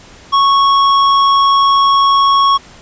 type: tone with hard clipping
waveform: sine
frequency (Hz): 1106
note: C#6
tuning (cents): -4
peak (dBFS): -9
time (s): 0.32-2.58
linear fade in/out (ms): 20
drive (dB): 11
effects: pink hiss -39 dBFS RMS until 2.81 s + resampled to 16000 Hz